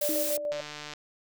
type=tone with tremolo; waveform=sine; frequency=587.3 Hz; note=D5; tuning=in tune; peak=-27 dBFS; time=0.01-0.61 s; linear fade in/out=10 ms; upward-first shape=square; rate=6.8 Hz; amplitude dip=45%
type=noise; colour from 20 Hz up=blue; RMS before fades=-31 dBFS; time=0.01-0.37 s; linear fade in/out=5 ms
type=tone with exponential decay; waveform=sine; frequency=311.1 Hz; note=D#4; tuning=in tune; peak=-28 dBFS; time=0.09-0.69 s; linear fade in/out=1 ms; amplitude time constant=130 ms
type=click train; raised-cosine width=0.2 ms; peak=-22 dBFS; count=63; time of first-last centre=0.52-0.936 s; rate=149 Hz
effects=none